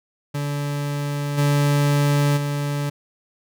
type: tone with level steps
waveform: 40% pulse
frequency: 144.3 Hz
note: D3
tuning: 30 cents flat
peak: -22 / -15 / -21 dBFS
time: 0.34-2.9 s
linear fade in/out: 10 ms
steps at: 1.37 / 2.36 s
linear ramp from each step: 20 ms
effects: none